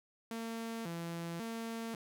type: tone with vibrato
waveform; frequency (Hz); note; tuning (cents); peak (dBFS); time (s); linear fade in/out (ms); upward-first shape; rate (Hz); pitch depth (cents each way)
sawtooth; 196; G3; 0; -35; 0.31-1.95; 2; square; 0.92; 260
effects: none